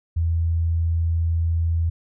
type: tone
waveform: sine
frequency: 83 Hz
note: E2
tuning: 12 cents sharp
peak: -18 dBFS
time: 0.16-1.9 s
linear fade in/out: 10 ms
effects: none